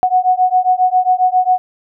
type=beating tone pair; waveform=sine; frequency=733 / 740.4 Hz; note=F#5 / F#5; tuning=-16 / +1 cents; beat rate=7.4 Hz; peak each=-13 dBFS; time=0.03-1.58 s; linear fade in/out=0 ms; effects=none